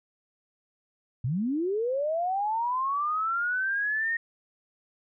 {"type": "linear sweep", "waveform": "sine", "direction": "up", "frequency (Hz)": [110, 1863], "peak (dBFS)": -25, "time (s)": [1.24, 4.17], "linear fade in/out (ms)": 5, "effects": []}